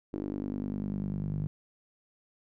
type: tone with band-pass filter sweep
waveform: sawtooth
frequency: 50 Hz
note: G1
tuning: 35 cents sharp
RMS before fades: -34 dBFS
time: 0.13-1.47 s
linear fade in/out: 0 ms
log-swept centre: 320 to 150 Hz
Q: 3.5
effects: none